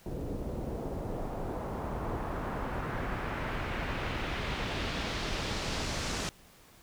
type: noise with low-pass filter sweep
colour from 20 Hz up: pink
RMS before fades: -35 dBFS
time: 0.06-6.29 s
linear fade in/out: 0 ms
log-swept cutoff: 400 to 6900 Hz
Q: 1.2
effects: pink hiss -58 dBFS RMS until 6.82 s